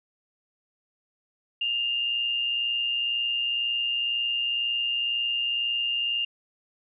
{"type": "tone with amplitude modulation", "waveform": "sine", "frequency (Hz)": 2809, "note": "F7", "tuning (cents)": 9, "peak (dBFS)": -22, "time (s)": [1.61, 6.25], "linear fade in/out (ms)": 5, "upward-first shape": "sine", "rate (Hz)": 122, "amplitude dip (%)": 45, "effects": []}